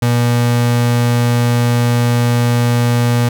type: tone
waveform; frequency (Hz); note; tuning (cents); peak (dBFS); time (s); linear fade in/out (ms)
35% pulse; 120; B2; -49; -9; 0.02-3.29; 5
effects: none